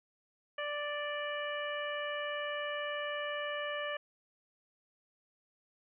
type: harmonic tone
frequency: 587.3 Hz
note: D5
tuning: in tune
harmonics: 1 / 2 / 3 / 4 / 5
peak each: -38 / -42 / -40 / -46 / -44 dBFS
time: 0.58-3.97 s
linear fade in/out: 5 ms
effects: none